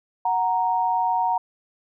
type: tone pair together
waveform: sine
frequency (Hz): 740 / 932.3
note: F#5 / A#5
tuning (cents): 0 / 0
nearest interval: major third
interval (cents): 400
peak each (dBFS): -23 / -21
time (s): 0.25-1.38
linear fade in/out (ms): 5
effects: none